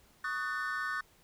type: chord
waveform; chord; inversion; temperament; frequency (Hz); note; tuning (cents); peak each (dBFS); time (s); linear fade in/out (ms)
triangle; D# half-diminished seventh; third; just; 1120.1 / 1244.5 / 1493.4 / 1792.1; C#6 / D#6 / F#6 / A6; +18 / 0 / +16 / +31; -39 / -38 / -35 / -36; 0.24-1.01; 5
effects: pink hiss -64 dBFS RMS until 1.23 s